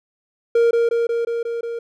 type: tone with echo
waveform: triangle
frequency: 466.7 Hz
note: A#4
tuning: 2 cents sharp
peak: -10 dBFS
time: 0.55-0.71 s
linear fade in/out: 5 ms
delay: 180 ms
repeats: 6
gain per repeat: -2 dB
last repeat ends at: 1.79 s
effects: none